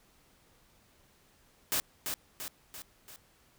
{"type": "noise with echo", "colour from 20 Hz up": "white", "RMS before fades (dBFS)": -30, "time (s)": [1.72, 1.8], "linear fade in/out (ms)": 0, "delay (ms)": 340, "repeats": 4, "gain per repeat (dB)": -5, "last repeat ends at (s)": 3.16, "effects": ["pink hiss -65 dBFS RMS until 3.58 s"]}